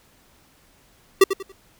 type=tone with echo; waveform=square; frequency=387.4 Hz; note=G4; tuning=20 cents flat; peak=-9 dBFS; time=1.21-1.24 s; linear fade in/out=5 ms; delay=94 ms; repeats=3; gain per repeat=-11 dB; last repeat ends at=1.522 s; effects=pink hiss -57 dBFS RMS until 1.79 s